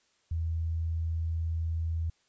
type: tone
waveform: sine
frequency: 81.9 Hz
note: E2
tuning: 11 cents flat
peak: -28 dBFS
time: 0.31-2.1 s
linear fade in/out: 5 ms
effects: white hiss -70 dBFS RMS until 2.28 s + resampled to 16000 Hz